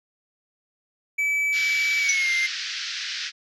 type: tone with pitch glide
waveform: triangle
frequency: 2300 to 2097 Hz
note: D7 to C7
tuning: -37 to +3 cents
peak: -19 dBFS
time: 1.18-2.47 s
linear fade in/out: 10 ms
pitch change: -160 cents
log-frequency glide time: 1.99-2.31 s
type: band-pass noise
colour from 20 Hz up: white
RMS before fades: -31 dBFS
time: 1.52-3.32 s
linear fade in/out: 50 ms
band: 1500 to 5600 Hz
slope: 48 dB/octave
type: tone with exponential decay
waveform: sine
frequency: 5920 Hz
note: F#8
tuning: in tune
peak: -16 dBFS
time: 2.09-2.2 s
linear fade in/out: 2 ms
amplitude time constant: 23 ms
effects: none